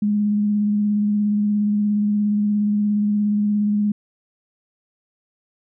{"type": "tone with vibrato", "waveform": "sine", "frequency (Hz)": 207.7, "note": "G#3", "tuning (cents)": 0, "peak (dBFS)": -16, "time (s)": [0.02, 3.92], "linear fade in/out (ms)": 5, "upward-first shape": "square", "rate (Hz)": 17, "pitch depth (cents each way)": 14, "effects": []}